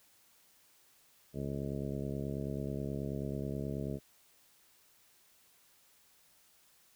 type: harmonic tone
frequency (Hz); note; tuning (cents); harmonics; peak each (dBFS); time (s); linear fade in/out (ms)
69.3; C#2; 0; 1 / 2 / 3 / 4 / 5 / 6 / 7 / 8 / 9; -45 / -39 / -41 / -44 / -46 / -44 / -50 / -51 / -48; 1.33-4; 50
effects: white hiss -66 dBFS RMS until 6.95 s